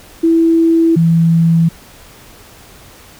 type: tone pair in turn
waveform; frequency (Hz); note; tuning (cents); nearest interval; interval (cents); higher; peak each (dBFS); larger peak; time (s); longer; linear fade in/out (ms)
sine; 329.6 / 165.66; E4 / E3; 0 / +9; octave; 1191; first; -7; neither; 0.23-0.96 / 0.96-1.69; neither; 10
effects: pink hiss -40 dBFS RMS until 3.19 s